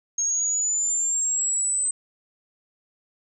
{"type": "linear sweep", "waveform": "sine", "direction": "up", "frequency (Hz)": [6500, 8140], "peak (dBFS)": -21, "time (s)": [0.18, 1.91], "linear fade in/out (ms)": 5, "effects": []}